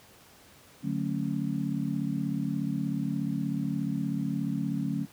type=chord; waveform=sine; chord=D major seventh; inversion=none; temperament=just; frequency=146.83 / 183.54 / 220.2 / 275.3 Hz; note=D3 / F#3 / A3 / C#4; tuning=0 / -14 / +2 / -12 cents; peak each=-33 dBFS; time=0.82-5.07 s; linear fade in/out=50 ms; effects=pink hiss -55 dBFS RMS until 5.12 s + high-pass 80 Hz 12 dB/octave